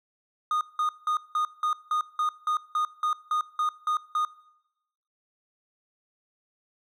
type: tone bursts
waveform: triangle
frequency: 1231 Hz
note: D#6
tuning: 19 cents flat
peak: -21 dBFS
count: 14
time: 0.51-4.25 s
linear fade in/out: 2 ms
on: 100 ms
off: 180 ms
effects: noise-tail reverb RT60 0.9 s tail -21 dB re dry